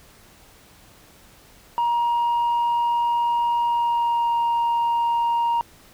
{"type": "tone with pitch glide", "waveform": "sine", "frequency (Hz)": [946, 937.8], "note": ["A#5", "A#5"], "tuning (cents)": [25, 10], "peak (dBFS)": -16, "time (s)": [1.78, 5.61], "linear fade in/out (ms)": 0, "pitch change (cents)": -15, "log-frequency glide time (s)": [3.62, 4.39], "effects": ["tanh soft clip ceiling -17 dBFS", "pink hiss -51 dBFS RMS until 5.93 s"]}